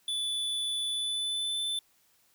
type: tone with pitch glide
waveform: square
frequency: 3473 to 3526 Hz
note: A7 to A7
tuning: -23 to +3 cents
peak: -30 dBFS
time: 0.08-1.79 s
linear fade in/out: 2 ms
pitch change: +26 cents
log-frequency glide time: 0.9-1.61 s
effects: white hiss -67 dBFS RMS until 2.34 s